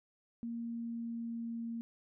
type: tone with pitch glide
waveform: sine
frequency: 233.1 to 231.1 Hz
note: A#3 to A#3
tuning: 0 to -15 cents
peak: -37 dBFS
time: 0.43-1.81 s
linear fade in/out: 0 ms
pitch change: -15 cents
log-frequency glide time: 0.54-1.64 s
effects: none